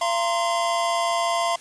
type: chord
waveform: square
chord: F suspended fourth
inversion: none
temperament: equal with one note detuned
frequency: 682.5 / 932.3 / 1046.5 Hz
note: F5 / Bb5 / C6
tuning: -40 / 0 / 0 cents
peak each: -24 / -30 / -26 dBFS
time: 0.01-1.56 s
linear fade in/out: 5 ms
effects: white hiss -45 dBFS RMS until 1.6 s + resampled to 22050 Hz